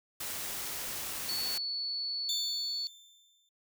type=noise; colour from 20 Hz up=white; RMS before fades=-38 dBFS; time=0.2-1.58 s; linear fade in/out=5 ms
type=tone; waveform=sine; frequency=4435 Hz; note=C#8; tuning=in tune; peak=-32 dBFS; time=1.29-2.87 s; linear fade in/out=0 ms
type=tone with exponential decay; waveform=30% pulse; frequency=3555 Hz; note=A7; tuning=17 cents sharp; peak=-28 dBFS; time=2.29-3.49 s; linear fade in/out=2 ms; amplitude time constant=260 ms
effects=noise-tail reverb RT60 0.1 s tail -25 dB re dry